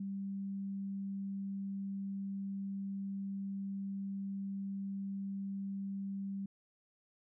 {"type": "tone", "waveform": "sine", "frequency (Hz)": 196.4, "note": "G3", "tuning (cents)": 4, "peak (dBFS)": -37, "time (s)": [0, 6.46], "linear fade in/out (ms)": 5, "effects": []}